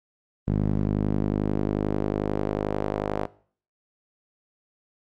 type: tone with band-pass filter sweep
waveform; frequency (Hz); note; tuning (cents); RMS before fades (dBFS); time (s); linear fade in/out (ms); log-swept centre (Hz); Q
sawtooth; 51.2; G#1; -24; -26; 0.47-3.26; 10; 180 to 620; 1.2
effects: noise-tail reverb RT60 0.5 s tail -20 dB re dry + Opus 24 kbps